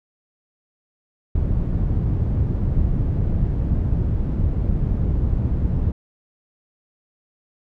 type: low-pass noise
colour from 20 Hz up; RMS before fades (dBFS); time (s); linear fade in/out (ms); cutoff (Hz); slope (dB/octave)
white; -20; 1.35-5.92; 5; 100; 12
effects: none